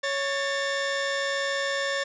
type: tone pair together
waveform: sawtooth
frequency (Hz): 555 / 1786.6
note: C#5 / A6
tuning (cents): +2 / +26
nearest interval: octave + minor sixth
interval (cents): 2024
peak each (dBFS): -24 / -25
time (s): 0.03-2.04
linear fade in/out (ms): 10
effects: resampled to 16000 Hz + 9-bit